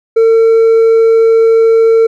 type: tone with hard clipping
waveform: sine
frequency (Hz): 452.3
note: A4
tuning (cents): +48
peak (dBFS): -5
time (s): 0.16-2.07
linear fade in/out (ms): 10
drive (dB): 2
effects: none